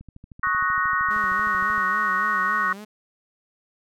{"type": "click train", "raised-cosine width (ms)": 5, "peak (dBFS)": -30, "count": 24, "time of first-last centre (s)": [0.01, 1.779], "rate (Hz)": 13}
{"type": "chord", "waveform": "sine", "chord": "D# minor seventh", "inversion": "third", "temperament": "equal with one note detuned", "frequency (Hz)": [1108.7, 1261.2, 1480, 1864.7], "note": ["C#6", "D#6", "F#6", "A#6"], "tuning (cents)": [0, 23, 0, 0], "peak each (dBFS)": [-24, -27, -25, -26], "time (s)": [0.43, 2.73], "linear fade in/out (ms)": 5}
{"type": "tone with vibrato", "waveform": "sawtooth", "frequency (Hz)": 200, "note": "G3", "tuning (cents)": 35, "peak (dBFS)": -33, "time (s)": [1.1, 2.85], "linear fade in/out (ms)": 10, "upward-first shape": "sine", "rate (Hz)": 3.6, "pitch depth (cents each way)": 110}
{"effects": []}